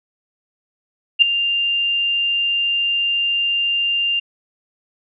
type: tone with ADSR envelope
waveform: sine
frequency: 2794 Hz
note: F7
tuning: in tune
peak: -4 dBFS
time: 1.19-4.2 s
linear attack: 30 ms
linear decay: 7 ms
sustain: -12 dB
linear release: 11 ms
effects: none